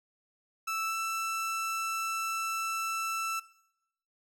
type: tone with pitch glide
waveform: 30% pulse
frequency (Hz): 1318.5 to 1328.4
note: E6 to E6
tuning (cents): 0 to +13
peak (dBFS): -28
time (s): 0.67-3.4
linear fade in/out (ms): 10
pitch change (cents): +13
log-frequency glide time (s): 0.85-0.95
effects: noise-tail reverb RT60 0.8 s tail -19 dB re dry